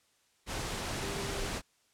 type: tone in noise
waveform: sine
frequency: 396 Hz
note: G4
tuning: 18 cents sharp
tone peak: -40 dBFS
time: 1.01-1.49 s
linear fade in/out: 50 ms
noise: pink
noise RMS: -36 dBFS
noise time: 0.46-1.62 s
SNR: -7 dB
effects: white hiss -70 dBFS RMS until 1.93 s + low-pass 9000 Hz 12 dB/octave